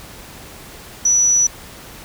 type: tone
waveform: sine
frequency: 5910 Hz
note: F#8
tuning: 3 cents flat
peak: -11 dBFS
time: 1.05-1.47 s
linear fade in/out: 5 ms
effects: pink hiss -38 dBFS RMS until 2.04 s